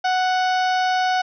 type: harmonic tone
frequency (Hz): 740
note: F#5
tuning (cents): 0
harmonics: 1 / 2 / 3 / 4 / 5 / 6 / 7 / 8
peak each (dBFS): -18 / -25 / -33 / -33 / -36 / -36 / -36 / -41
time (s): 0.04-1.22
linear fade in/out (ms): 10
effects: none